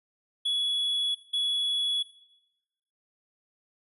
triangle tone pair in turn, 3383 / 3383 Hz, G#7 / G#7, +31 / +31 cents, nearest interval unison, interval 0 cents, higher neither, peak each -23 dBFS, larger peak neither, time 0.45-1.15 / 1.33-2.03 s, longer neither, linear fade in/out 10 ms, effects noise-tail reverb RT60 1.0 s tail -18 dB re dry + resampled to 32000 Hz

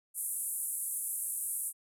white band-pass noise, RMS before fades -36 dBFS, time 0.14-1.73 s, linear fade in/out 50 ms, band 8700 to 12000 Hz, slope 48 dB/octave, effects none

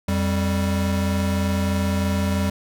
square tone pair together, 87.31 / 196 Hz, F2 / G3, 0 / 0 cents, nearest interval octave + major second, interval 1400 cents, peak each -23 dBFS, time 0.08-2.5 s, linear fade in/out 5 ms, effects none

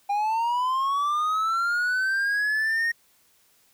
triangle linear sweep, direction up, 800 to 1864.7 Hz, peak -20 dBFS, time 0.09-2.92 s, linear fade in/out 10 ms, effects white hiss -62 dBFS RMS until 3.73 s

